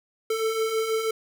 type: beating tone pair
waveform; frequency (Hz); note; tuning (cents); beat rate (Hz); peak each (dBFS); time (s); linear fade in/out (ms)
square; 438.8 / 445; A4 / A4; -5 / +20; 6.2; -32 / -25; 0.3-1.11; 5
effects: none